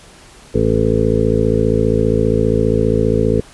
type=harmonic tone; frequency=55 Hz; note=A1; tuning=in tune; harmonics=1 / 2 / 3 / 4 / 5 / 7 / 8 / 9; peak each=-21 / -19 / -22 / -20 / -22 / -21 / -17 / -21 dBFS; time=0.54-3.41 s; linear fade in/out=10 ms; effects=pink hiss -42 dBFS RMS until 3.53 s + resampled to 24000 Hz